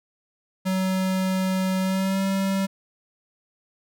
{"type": "tone with pitch glide", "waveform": "square", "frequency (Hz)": [188, 193.73], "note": ["F#3", "G3"], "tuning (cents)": [28, -20], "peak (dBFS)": -22, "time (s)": [0.65, 2.67], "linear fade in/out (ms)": 20, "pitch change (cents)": 52, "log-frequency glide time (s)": [1.8, 2.23], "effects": []}